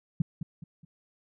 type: tone with echo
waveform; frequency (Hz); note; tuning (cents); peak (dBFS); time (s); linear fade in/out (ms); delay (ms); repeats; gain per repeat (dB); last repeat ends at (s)
sine; 160.5; E3; -46; -20; 0.2-0.22; 5; 210; 3; -9; 0.85
effects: none